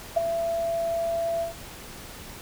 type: tone with ADSR envelope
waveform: sine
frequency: 670 Hz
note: E5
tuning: 28 cents sharp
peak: -15 dBFS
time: 0.16-1.54 s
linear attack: 13 ms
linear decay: 13 ms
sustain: -9 dB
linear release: 130 ms
effects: pink hiss -42 dBFS RMS until 2.41 s